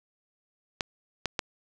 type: clicks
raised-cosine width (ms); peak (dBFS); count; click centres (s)
0.2; -10; 3; 0.808 / 1.257 / 1.392
effects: none